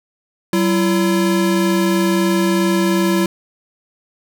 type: tone pair together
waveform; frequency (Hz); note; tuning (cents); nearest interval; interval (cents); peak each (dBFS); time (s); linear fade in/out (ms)
square; 190 / 337.4; F#3 / E4; +46 / +40; minor seventh; 994; -17; 0.53-3.26; 2
effects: none

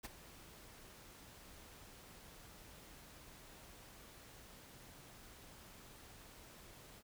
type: noise with ADSR envelope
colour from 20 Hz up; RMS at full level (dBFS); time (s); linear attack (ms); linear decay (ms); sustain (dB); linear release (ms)
pink; -44; 0.03-7.03; 20; 22; -14; 46
effects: none

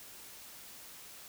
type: silence
effects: white hiss -51 dBFS RMS until 1.28 s

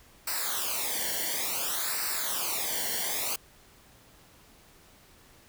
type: noise with flanger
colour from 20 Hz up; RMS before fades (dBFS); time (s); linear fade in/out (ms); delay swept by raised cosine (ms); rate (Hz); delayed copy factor
white; -31; 0.27-3.36; 5; 0.3 to 0.8; 0.57; -0.85
effects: pink hiss -57 dBFS RMS until 5.48 s

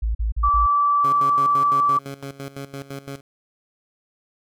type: tone bursts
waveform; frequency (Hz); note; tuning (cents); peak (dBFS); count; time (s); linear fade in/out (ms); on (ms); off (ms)
sine; 55; A1; 0; -19; 4; 0.02-0.666; 10; 130; 42
type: tone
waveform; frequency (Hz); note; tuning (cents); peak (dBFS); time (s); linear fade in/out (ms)
sine; 1159; D6; -23; -15; 0.43-1.99; 10
type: tone with tremolo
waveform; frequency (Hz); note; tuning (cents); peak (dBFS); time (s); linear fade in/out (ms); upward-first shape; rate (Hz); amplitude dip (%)
15% pulse; 138.3; C#3; -4; -24; 1.04-3.21; 2; square; 5.9; 80
effects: none

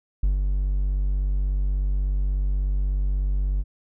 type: tone with ADSR envelope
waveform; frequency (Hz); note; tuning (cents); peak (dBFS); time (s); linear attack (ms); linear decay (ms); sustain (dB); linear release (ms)
triangle; 48.24; G1; -27; -14; 0.23-3.64; 6; 130; -4; 40
effects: tanh soft clip ceiling -10 dBFS

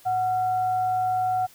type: tone with frequency modulation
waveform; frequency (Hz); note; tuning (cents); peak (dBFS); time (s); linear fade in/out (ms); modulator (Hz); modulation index
sine; 740; F#5; 0; -21; 0.05-1.47; 20; 632; 0.23
effects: white hiss -53 dBFS RMS until 1.54 s

